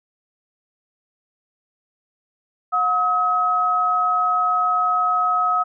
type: tone pair together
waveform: sine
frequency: 723 / 1275.8 Hz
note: F#5 / D#6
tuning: -40 / +43 cents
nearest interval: minor seventh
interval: 983 cents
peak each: -23 / -17 dBFS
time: 2.72-5.64 s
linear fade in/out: 20 ms
effects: none